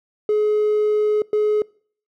triangle tone bursts at uneven times, 423.2 Hz, G#4, 33 cents sharp, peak -12 dBFS, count 2, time 0.29-1.22 / 1.33-1.62 s, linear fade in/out 2 ms, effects noise-tail reverb RT60 0.5 s tail -26 dB re dry + tanh soft clip ceiling -11 dBFS

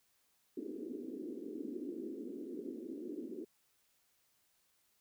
white band-pass noise, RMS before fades -44 dBFS, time 0.57-3.45 s, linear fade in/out 5 ms, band 240 to 390 Hz, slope 48 dB/octave, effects white hiss -75 dBFS RMS until 5 s

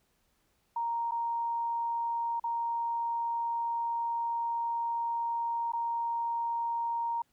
sine tone with dropouts, 932.3 Hz, A#5, in tune, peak -29 dBFS, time 0.76-7.22 s, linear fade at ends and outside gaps 5 ms, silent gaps 1.111-1.118 / 2.398-2.439 / 5.721-5.733 s, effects pink hiss -73 dBFS RMS until 7.32 s

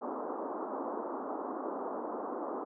pink band-pass noise, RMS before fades -38 dBFS, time 0.01-2.65 s, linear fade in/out 20 ms, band 250 to 1200 Hz, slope 48 dB/octave, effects none

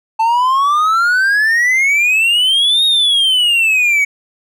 triangle exponential two-way sweep, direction up then down, 880 to 3763 to 2232 Hz, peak -8 dBFS, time 0.19-4.05 s, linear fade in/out 10 ms, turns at 2.85 s, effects none

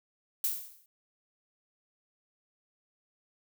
violet noise with exponential decay, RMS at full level -27 dBFS, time 0.44-0.86 s, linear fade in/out 2 ms, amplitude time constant 90 ms, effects none

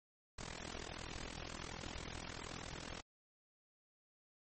pink noise with amplitude modulation, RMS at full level -43 dBFS, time 0.38-3.01 s, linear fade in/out 10 ms, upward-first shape sine, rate 41.3 Hz, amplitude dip 95%, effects MP3 32 kbps

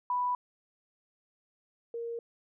sine tone pair in turn, 987.8 / 466.2 Hz, B5 / A#4, 0 / 0 cents, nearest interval octave + minor second, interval 1300 cents, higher first, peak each -27 / -34 dBFS, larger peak first, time 0.1-0.35 / 1.94-2.19 s, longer neither, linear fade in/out 2 ms, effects none

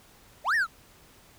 triangle linear two-way sweep, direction up then down, 523.3 to 1900 to 1233 Hz, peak -20 dBFS, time 0.44-0.67 s, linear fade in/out 50 ms, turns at 0.55 s, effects pink hiss -56 dBFS RMS until 1.38 s

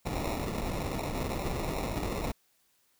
pink noise with sample-and-hold, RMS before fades -33 dBFS, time 0.05-2.32 s, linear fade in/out 10 ms, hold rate 1575 Hz, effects white hiss -70 dBFS RMS until 2.99 s

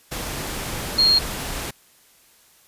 sine tone in noise, 4246 Hz, C8, 25 cents sharp, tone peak -13 dBFS, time 0.98-1.19 s, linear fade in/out 10 ms, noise pink, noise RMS -29 dBFS, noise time 0.11-1.71 s, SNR +13 dB, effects white hiss -55 dBFS RMS until 2.67 s + resampled to 32000 Hz

